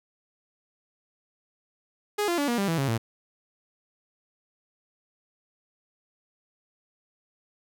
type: tone with pitch steps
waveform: sawtooth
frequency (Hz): 415.3 / 345.2 / 287 / 238.5 / 198.27 / 164.81 / 137 / 113.88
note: G#4 / F4 / D4 / A#3 / G3 / E3 / C#3 / A#2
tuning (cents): 0 / -20 / -40 / +40 / +20 / 0 / -20 / -40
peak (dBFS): -20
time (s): 2.18-2.98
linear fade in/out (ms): 10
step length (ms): 100
effects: none